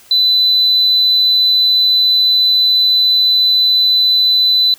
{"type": "tone", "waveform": "sine", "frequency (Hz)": 4003, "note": "B7", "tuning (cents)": 23, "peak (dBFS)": -7, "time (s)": [0.11, 4.74], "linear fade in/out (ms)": 2, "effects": ["tanh soft clip ceiling -5 dBFS", "white hiss -44 dBFS RMS until 4.78 s"]}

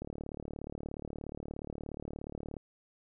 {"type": "click train", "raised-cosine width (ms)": 2, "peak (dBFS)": -27, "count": 95, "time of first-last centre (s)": [0.02, 2.567], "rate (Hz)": 36.9, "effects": []}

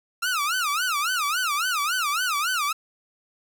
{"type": "tone with vibrato", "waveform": "sawtooth", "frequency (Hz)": 1318.5, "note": "E6", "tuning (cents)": 0, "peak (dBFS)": -19, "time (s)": [0.22, 2.73], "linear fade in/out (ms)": 10, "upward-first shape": "sine", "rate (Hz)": 3.6, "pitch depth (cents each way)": 250, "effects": []}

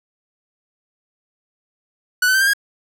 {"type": "tone with pitch steps", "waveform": "45% pulse", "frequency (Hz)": [1480, 1517.2, 1555.4, 1594.5, 1634.6], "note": ["F#6", "F#6", "G6", "G6", "G#6"], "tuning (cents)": [0, 43, -14, 29, -28], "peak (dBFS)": -13, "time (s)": [2.22, 2.535], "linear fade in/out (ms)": 5, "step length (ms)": 63, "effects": []}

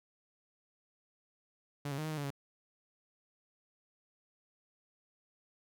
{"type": "tone with pitch steps", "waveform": "sawtooth", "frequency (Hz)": [144.1, 137.9, 154.4, 156.8, 154.6, 143.7, 139.4], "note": ["D3", "C#3", "D#3", "D#3", "D#3", "D3", "C#3"], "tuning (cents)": [-33, -9, -13, 14, -11, -37, 10], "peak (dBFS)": -32, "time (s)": [1.85, 2.305], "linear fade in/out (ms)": 5, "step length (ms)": 65, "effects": []}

